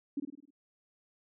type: tone with echo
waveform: sine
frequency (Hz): 283.4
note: C#4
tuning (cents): +38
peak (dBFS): -30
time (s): 0.17-0.2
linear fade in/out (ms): 5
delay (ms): 51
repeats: 6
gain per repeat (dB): -5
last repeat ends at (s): 0.506
effects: none